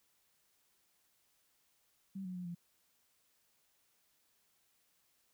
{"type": "tone with pitch steps", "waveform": "sine", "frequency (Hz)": [193, 183, 179.5, 173], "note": ["G3", "F#3", "F3", "F3"], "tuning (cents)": [-27, -19, 48, -16], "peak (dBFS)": -40, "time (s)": [2.15, 2.55], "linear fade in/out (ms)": 10, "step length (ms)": 100, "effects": ["white hiss -75 dBFS RMS until 5.33 s"]}